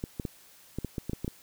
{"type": "clicks", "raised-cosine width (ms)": 3, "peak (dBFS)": -19, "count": 10, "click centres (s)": [0.039, 0.198, 0.252, 0.786, 0.847, 0.982, 1.096, 1.133, 1.246, 1.279], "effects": ["white hiss -56 dBFS RMS until 1.42 s"]}